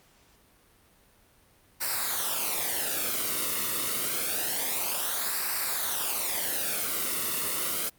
white noise with flanger, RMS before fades -29 dBFS, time 1.8-7.9 s, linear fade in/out 20 ms, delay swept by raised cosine 0.3 to 1.26 ms, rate 0.27 Hz, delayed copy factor -0.7, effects pink hiss -61 dBFS RMS until 7.98 s + Opus 48 kbps

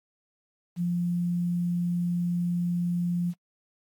sine tone with quantisation, 174.61 Hz, F3, in tune, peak -24 dBFS, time 0.76-3.34 s, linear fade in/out 50 ms, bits 9, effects noise-tail reverb RT60 0.1 s tail -26 dB re dry + AAC 64 kbps

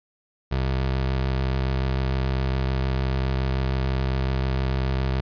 25% pulse tone with vibrato, 65.7 Hz, C2, 8 cents sharp, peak -18 dBFS, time 0.51-5.21 s, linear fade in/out 10 ms, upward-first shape square, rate 6.9 Hz, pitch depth 14 cents each way, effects resampled to 11025 Hz

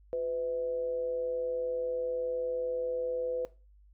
sine tone with amplitude modulation, 502 Hz, B4, 28 cents sharp, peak -27 dBFS, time 0.13-3.45 s, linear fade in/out 0 ms, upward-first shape sine, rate 145 Hz, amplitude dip 50%, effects noise-tail reverb RT60 0.3 s tail -18 dB re dry + added 50 Hz sine -56 dBFS peak until 3.93 s

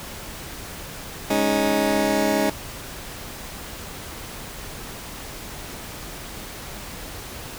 20% pulse chord, Ab suspended fourth, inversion none, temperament just, 207.7 / 276.9 / 311.5 Hz, Ab3 / Db4 / Eb4, 0 / -2 / +2 cents, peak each -19 dBFS, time 1.3-2.5 s, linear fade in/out 5 ms, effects pink hiss -36 dBFS RMS until 7.58 s

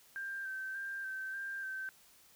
sine tone with vibrato, 1568 Hz, G6, in tune, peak -38 dBFS, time 0.16-1.89 s, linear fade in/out 0 ms, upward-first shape square, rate 1.7 Hz, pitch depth 22 cents each way, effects white hiss -63 dBFS RMS until 2.35 s

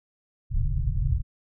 pink low-pass noise, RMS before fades -24 dBFS, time 0.5-1.23 s, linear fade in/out 50 ms, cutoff 150 Hz, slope 96 dB/octave, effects none

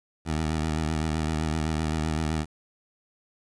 15% pulse tone with vibrato, 78.4 Hz, D#2, 14 cents sharp, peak -19 dBFS, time 0.25-2.46 s, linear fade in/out 50 ms, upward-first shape sine, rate 7.8 Hz, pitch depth 55 cents each way, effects resampled to 22050 Hz + 9-bit

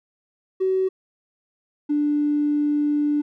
triangle tone pair in turn, 377.5 / 294.4 Hz, F#4 / D4, +35 / +4 cents, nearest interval major third, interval 431 cents, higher first, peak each -14 dBFS, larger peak neither, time 0.6-0.89 / 1.89-3.22 s, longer second, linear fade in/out 20 ms, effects tanh soft clip ceiling -16 dBFS

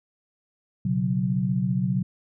sine chord, B suspended second, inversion none, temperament equal, 123.47 / 138.59 / 185 Hz, B2 / C#3 / F#3, 0 / 0 / 0 cents, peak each -27 / -27 / -24 dBFS, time 0.85-2.03 s, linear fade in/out 5 ms, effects none

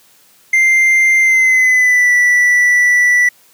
triangle tone with pitch glide, 2093 to 1964.2 Hz, C7 to B6, 0 to -10 cents, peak -6 dBFS, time 0.53-3.29 s, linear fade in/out 5 ms, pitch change -110 cents, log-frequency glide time 1.2-2.12 s, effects white hiss -49 dBFS RMS until 3.53 s + high-pass 100 Hz 12 dB/octave

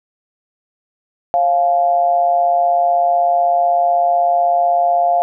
sine tone with amplitude modulation, 698 Hz, F5, 1 cent flat, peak -8 dBFS, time 1.34-5.22 s, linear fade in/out 0 ms, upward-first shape sine, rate 156 Hz, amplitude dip 65%, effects none

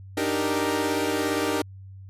sawtooth chord, Eb major seventh, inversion third, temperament equal, 293.7 / 311.1 / 392 / 466.2 Hz, D4 / Eb4 / G4 / Bb4, 0 / 0 / 0 / 0 cents, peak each -25 dBFS, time 0.17-1.62 s, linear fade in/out 5 ms, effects added 96 Hz sine -40 dBFS peak until 2.09 s + resampled to 32000 Hz

